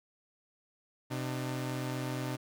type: tone pair together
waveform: sawtooth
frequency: 128.28 / 301 Hz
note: C3 / D4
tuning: -34 / +43 cents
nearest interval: octave + minor third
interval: 1477 cents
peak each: -31 / -35 dBFS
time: 1.1-2.37 s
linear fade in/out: 20 ms
effects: none